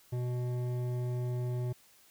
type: tone with hard clipping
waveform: sine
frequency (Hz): 123.47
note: B2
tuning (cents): 0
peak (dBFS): -33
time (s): 0.12-1.73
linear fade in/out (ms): 10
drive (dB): 11
effects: white hiss -62 dBFS RMS until 2.1 s